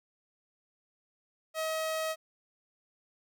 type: tone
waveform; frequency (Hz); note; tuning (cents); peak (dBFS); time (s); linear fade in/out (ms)
sawtooth; 636; D#5; +38; -27; 1.54-2.16; 50
effects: none